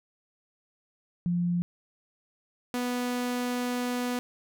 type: tone pair in turn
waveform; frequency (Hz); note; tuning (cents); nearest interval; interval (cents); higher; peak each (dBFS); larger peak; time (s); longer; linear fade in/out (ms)
sine / sawtooth; 174.61 / 246.3; F3 / B3; 0 / -5; tritone; 595; second; -24; neither; 1.26-1.62 / 2.74-4.19; second; 0
effects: none